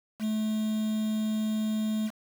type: tone with quantisation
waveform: triangle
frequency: 216.6 Hz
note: A3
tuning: 27 cents flat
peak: -24 dBFS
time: 0.19-2.11 s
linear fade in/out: 50 ms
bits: 7
effects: none